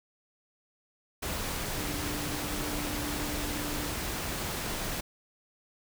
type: tone in noise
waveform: sine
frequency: 295.5 Hz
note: D4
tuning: 11 cents sharp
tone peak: -38 dBFS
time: 1.77-3.93 s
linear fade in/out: 10 ms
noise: pink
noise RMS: -34 dBFS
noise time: 1.22-5.01 s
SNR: -7 dB
effects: none